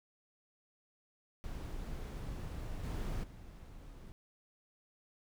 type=noise with level steps; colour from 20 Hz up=brown; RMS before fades=-42 / -38 / -51 dBFS; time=1.44-4.12 s; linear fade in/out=0 ms; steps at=2.83 / 3.23 s; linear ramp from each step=10 ms; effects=none